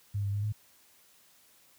sine tone with pitch steps, 101.5 / 100.1 / 102.3 / 106.1 Hz, G#2 / G2 / G#2 / G#2, -39 / +37 / -26 / +38 cents, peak -28 dBFS, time 0.14-0.524 s, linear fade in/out 10 ms, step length 96 ms, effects white hiss -62 dBFS RMS until 1.78 s + high-pass 60 Hz 12 dB/octave

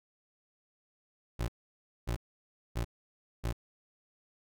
25% pulse tone bursts, 58.27 Hz, A#1, in tune, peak -27 dBFS, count 4, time 1.39-3.528 s, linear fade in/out 10 ms, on 92 ms, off 590 ms, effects none

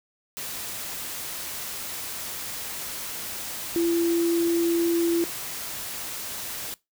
sine tone in noise, 338.7 Hz, E4, 47 cents sharp, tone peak -20 dBFS, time 3.76-5.24 s, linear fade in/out 0 ms, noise white, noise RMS -34 dBFS, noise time 0.37-6.74 s, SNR +11 dB, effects noise-tail reverb RT60 0.2 s tail -21 dB re dry

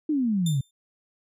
sine exponential sweep, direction down, 317.8 to 129.3 Hz, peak -21 dBFS, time 0.09-0.61 s, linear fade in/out 5 ms
20% pulse tone with exponential decay, 3582 Hz, A7, 30 cents sharp, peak -23 dBFS, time 0.46-0.71 s, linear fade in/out 5 ms, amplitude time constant 53 ms
effects none

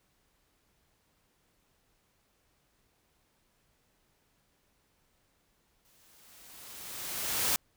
white noise with exponential growth, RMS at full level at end -27 dBFS, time 5.85-7.56 s, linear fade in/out 0 ms, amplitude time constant 370 ms, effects pink hiss -72 dBFS RMS until 7.76 s

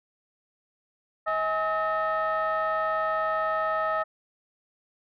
sine tone cluster, 636 / 831 / 1280 / 1828 Hz, D#5 / G#5 / D#6 / A#6, +38 / +1 / +49 / -34 cents, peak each -27 / -33 / -26 / -33 dBFS, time 1.26-4.04 s, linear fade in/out 20 ms, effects tanh soft clip ceiling -18 dBFS

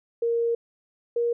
sine tone pair in turn, 466.2 / 472.2 Hz, A#4 / A#4, 0 / +22 cents, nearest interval unison, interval 22 cents, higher second, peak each -21 dBFS, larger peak neither, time 0.22-0.55 / 1.16-1.33 s, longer first, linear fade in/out 5 ms, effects none

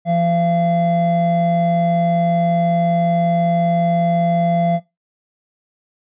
triangle tone pair together, 170.62 / 684 Hz, F3 / F5, -40 / -36 cents, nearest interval 2 octaves, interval 2404 cents, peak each -15 dBFS, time 0.05-4.8 s, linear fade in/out 50 ms, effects noise-tail reverb RT60 0.2 s tail -17 dB re dry + resampled to 8000 Hz

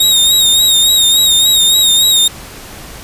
sawtooth tone with vibrato, 3733 Hz, A#7, 2 cents sharp, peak -4 dBFS, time 0-2.28 s, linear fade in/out 5 ms, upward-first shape sine, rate 3.5 Hz, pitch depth 52 cents each way, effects pink hiss -31 dBFS RMS until 3.03 s + resampled to 32000 Hz

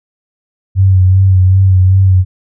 sine tone with vibrato, 94.2 Hz, F#2, 32 cents sharp, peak -4 dBFS, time 0.75-2.25 s, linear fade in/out 50 ms, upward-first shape sine, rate 2.6 Hz, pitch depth 37 cents each way, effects none

